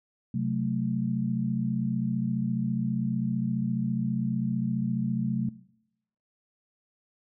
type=chord; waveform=sine; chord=F# diminished; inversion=second; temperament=equal; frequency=130.81 / 185 / 220 Hz; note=C3 / F#3 / A3; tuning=0 / 0 / 0 cents; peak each=-30 dBFS; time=0.34-5.49 s; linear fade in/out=5 ms; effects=noise-tail reverb RT60 0.8 s tail -20 dB re dry